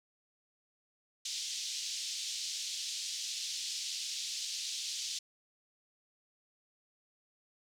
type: band-pass noise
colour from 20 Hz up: white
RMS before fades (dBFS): -39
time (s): 1.25-5.19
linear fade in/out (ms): 5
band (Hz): 3200 to 6400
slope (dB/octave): 24
effects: none